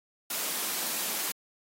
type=high-pass noise; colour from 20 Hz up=white; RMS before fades=-32 dBFS; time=0.3-1.32 s; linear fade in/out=5 ms; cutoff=170 Hz; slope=48 dB/octave; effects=AAC 48 kbps